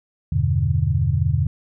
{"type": "chord", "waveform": "sine", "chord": "E minor seventh", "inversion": "none", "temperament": "equal", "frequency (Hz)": [82.41, 98, 123.47, 146.83], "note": ["E2", "G2", "B2", "D3"], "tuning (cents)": [0, 0, 0, 0], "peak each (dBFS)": -22, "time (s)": [0.32, 1.47], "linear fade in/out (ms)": 5, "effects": []}